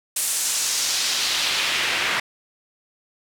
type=noise with band-pass filter sweep; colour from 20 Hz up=pink; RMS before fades=-23 dBFS; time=0.16-2.2 s; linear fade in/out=5 ms; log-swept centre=9700 to 2000 Hz; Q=1.3; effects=none